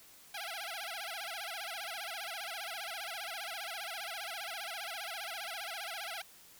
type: tone with vibrato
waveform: 10% pulse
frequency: 737 Hz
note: F#5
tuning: 7 cents flat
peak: -31 dBFS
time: 0.34-6.22 s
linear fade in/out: 5 ms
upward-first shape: sine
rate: 15 Hz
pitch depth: 210 cents each way
effects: white hiss -58 dBFS RMS until 6.59 s